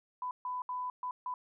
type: tone bursts at uneven times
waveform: sine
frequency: 999 Hz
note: B5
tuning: 20 cents sharp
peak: -34 dBFS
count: 5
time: 0.22-0.31 / 0.45-0.62 / 0.69-0.9 / 1.03-1.11 / 1.26-1.34 s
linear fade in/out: 2 ms
effects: none